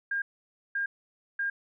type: tone bursts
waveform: sine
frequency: 1611 Hz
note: G6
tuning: 47 cents sharp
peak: -27 dBFS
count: 3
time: 0.11-1.5 s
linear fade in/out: 5 ms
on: 110 ms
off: 530 ms
effects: none